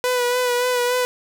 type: tone with vibrato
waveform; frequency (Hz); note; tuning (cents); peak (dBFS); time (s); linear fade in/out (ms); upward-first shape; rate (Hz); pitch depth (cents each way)
sawtooth; 493.9; B4; 0; -14; 0.04-1.05; 0; sine; 3.5; 29
effects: none